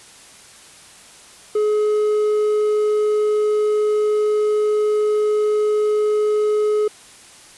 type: tone with hard clipping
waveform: sine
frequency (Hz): 423.3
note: G#4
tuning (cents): +33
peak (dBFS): -16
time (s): 1.55-6.88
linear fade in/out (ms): 5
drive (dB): 3
effects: white hiss -44 dBFS RMS until 7.57 s + resampled to 24000 Hz